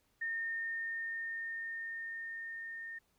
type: tone with level ramp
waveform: sine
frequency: 1826 Hz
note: A#6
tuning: 36 cents flat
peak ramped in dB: -34 to -42 dBFS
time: 0.21-2.99 s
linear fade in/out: 10 ms
effects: pink hiss -75 dBFS RMS until 3.18 s